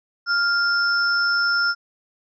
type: tone pair together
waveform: sine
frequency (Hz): 1401 / 5289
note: F6 / E8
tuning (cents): +5 / +5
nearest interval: octave + major seventh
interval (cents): 2300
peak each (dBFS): -18 / -24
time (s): 0.26-1.75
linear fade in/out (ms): 50
effects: none